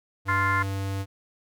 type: tone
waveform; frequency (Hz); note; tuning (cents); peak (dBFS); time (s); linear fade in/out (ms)
square; 97.6; G2; -7; -28; 0.25-1.06; 50
type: harmonic tone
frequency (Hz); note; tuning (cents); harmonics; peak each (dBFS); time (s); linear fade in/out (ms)
349.2; F4; 0; 3 / 4 / 5 / 6; -25 / -27 / -29 / -31; 0.28-0.63; 10
effects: none